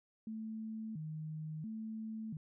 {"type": "tone with vibrato", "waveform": "sine", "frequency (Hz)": 185.1, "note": "F#3", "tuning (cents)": 1, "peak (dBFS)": -40, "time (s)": [0.27, 2.37], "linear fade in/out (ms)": 2, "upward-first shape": "square", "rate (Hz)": 0.73, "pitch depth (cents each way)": 300, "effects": []}